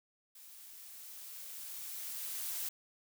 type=noise with level ramp; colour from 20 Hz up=blue; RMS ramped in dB=-55 to -38 dBFS; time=0.35-2.69 s; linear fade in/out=5 ms; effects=none